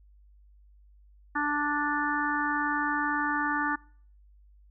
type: harmonic tone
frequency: 293.7 Hz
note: D4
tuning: in tune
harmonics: 1 / 3 / 4 / 5 / 6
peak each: -32 / -32 / -32 / -32 / -32 dBFS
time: 1.35-3.76 s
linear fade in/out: 10 ms
effects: noise-tail reverb RT60 0.5 s tail -24 dB re dry + added 50 Hz sine -54 dBFS peak until 4.7 s